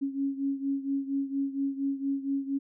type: beating tone pair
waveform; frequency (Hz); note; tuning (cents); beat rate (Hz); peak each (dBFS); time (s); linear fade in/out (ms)
sine; 274.4 / 278.7; C#4 / C#4; -17 / +9; 4.3; -29 / -33; 0.01-2.59; 20
effects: none